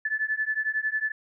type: beating tone pair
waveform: sine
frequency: 1734 / 1745 Hz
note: A6 / A6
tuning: -26 / -15 cents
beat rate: 11 Hz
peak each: -28 / -28 dBFS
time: 0.05-1.12 s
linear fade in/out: 5 ms
effects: none